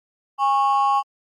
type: ring-modulated tone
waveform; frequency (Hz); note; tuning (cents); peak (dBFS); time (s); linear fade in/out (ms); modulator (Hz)
triangle; 958; A#5; +47; -10; 0.38-1.03; 50; 141
effects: tanh soft clip ceiling -9 dBFS + Opus 32 kbps